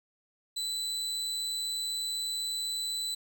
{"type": "tone with amplitude modulation", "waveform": "35% pulse", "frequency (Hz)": 3992, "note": "B7", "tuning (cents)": 18, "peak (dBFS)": -28, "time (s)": [0.56, 3.15], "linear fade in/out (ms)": 10, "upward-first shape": "sine", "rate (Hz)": 156, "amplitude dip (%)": 25, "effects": []}